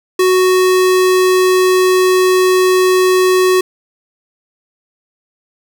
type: tone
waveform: square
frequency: 370 Hz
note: F#4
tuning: in tune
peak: -9 dBFS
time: 0.19-3.61 s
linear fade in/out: 5 ms
effects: none